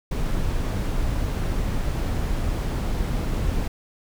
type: noise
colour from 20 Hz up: brown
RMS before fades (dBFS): -24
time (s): 0.11-3.68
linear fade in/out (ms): 5
effects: none